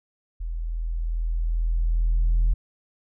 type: tone with level ramp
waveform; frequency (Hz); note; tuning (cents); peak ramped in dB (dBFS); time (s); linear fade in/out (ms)
sine; 41.2; E1; 0; -27 to -14; 0.4-2.54; 10
effects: tanh soft clip ceiling -15 dBFS

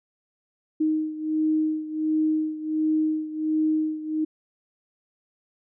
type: beating tone pair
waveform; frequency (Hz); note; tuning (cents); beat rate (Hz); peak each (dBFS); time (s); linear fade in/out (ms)
sine; 311.1 / 312.5; D#4 / D#4; 0 / +8; 1.4; -23 / -27; 0.8-4.25; 10
effects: none

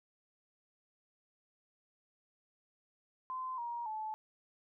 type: tone with pitch steps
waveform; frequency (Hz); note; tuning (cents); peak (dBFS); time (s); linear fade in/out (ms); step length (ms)
sine; 1031 / 945.4 / 867; C6 / A#5 / A5; -26 / +24 / -26; -37; 3.3-4.14; 0; 280
effects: none

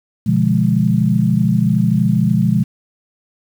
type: chord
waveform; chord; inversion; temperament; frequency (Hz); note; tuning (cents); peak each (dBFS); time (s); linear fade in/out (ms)
sine; B diminished seventh; none; equal; 123.47 / 146.83 / 174.61 / 207.7; B2 / D3 / F3 / Ab3; 0 / 0 / 0 / 0; -17 / -20 / -16 / -16; 0.26-2.64; 10
effects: 7-bit

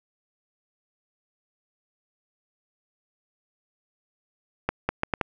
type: accelerating click train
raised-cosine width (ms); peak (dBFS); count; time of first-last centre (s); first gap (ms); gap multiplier
0.5; -8; 5; 4.69-5.212; 200; 0.72
effects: none

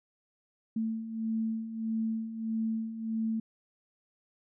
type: beating tone pair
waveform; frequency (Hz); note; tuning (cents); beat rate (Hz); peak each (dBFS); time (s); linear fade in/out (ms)
sine; 221.8 / 223.4; A3 / A3; +14 / +27; 1.6; -37 / -31; 0.76-3.4; 5
effects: none

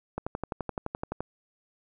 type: click train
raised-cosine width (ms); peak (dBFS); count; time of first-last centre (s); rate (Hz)
1; -17; 13; 0.18-1.206; 11.7
effects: none

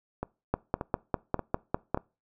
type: two click trains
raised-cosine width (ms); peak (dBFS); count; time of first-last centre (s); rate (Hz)
1; -18 / -11; 4 / 8; 0.23-1.974 / 0.54-1.946; 1.72 / 4.98
effects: noise-tail reverb RT60 0.3 s tail -23 dB re dry

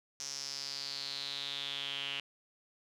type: tone with band-pass filter sweep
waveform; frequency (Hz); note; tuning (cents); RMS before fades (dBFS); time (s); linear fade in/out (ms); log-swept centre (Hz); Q
sawtooth; 140; C#3; +18; -40; 0.2-2.2; 0; 5800 to 2900; 6.4
effects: none

